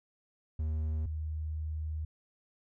triangle / sine tone pair in turn, 77.78 / 77.78 Hz, D#2 / D#2, 0 / 0 cents, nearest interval unison, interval 0 cents, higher neither, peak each -28 / -33 dBFS, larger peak first, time 0.59-1.06 / 1.06-2.05 s, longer second, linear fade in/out 5 ms, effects none

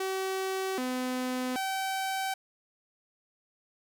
sawtooth tone with pitch steps, 381.1 / 253.7 / 769 Hz, G4 / B3 / G5, -49 / +47 / -33 cents, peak -26 dBFS, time 0-2.34 s, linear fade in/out 5 ms, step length 780 ms, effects none

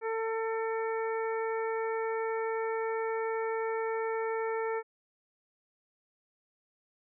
harmonic tone, 448.1 Hz, A4, 32 cents sharp, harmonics 1 / 2 / 3 / 4 / 5, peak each -31 / -37 / -41 / -43 / -45 dBFS, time 0.01-4.83 s, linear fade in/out 50 ms, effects none

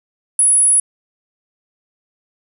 sine tone, 10220 Hz, D#9, 45 cents sharp, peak -9 dBFS, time 0.39-0.8 s, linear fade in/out 2 ms, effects none

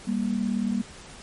sine tone pair together, 198.78 / 236.8 Hz, G3 / A#3, +24 / +27 cents, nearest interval minor third, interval 303 cents, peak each -26 dBFS, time 0.07-0.82 s, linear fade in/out 10 ms, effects pink hiss -45 dBFS RMS until 1.22 s + MP3 48 kbps

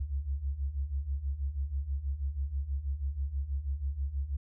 sine beating tone pair, 65.41 / 71.61 Hz, C2 / D2, 0 / -43 cents, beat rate 6.2 Hz, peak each -36 / -32 dBFS, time 0-4.37 s, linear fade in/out 10 ms, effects none

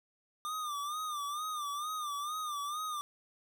square tone with vibrato, 1200 Hz, D6, 37 cents sharp, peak -36 dBFS, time 0.45-3.01 s, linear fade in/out 0 ms, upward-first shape sine, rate 2.2 Hz, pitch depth 86 cents each way, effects none

